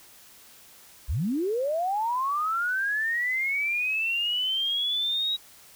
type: linear sweep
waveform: sine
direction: up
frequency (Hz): 45.66 to 3843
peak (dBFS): -24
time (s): 1.08-5.37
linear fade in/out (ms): 20
effects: white hiss -52 dBFS RMS until 5.75 s